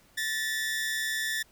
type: tone pair together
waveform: sawtooth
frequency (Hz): 1760 / 1900.2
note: A6 / A#6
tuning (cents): 0 / +33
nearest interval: minor second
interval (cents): 133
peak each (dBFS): -26 / -32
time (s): 0.17-1.43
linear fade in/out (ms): 10
effects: pink hiss -61 dBFS RMS until 1.51 s